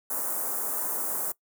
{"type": "band-stop noise", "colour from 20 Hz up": "white", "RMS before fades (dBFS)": -30, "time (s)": [0.1, 1.32], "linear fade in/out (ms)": 5, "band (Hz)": [1300, 8400], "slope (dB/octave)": 24, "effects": ["noise-tail reverb RT60 0.1 s tail -21 dB re dry", "high-pass 300 Hz 12 dB/octave"]}